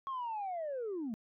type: linear sweep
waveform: sine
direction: down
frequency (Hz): 1100 to 206.8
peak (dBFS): -34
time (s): 0.07-1.14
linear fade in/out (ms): 0
effects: tanh soft clip ceiling -33 dBFS